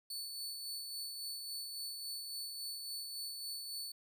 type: tone with tremolo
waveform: sawtooth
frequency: 4464 Hz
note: C#8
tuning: 11 cents sharp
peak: -37 dBFS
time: 0.1-3.92 s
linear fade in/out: 5 ms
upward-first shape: sine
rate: 3.6 Hz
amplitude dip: 35%
effects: none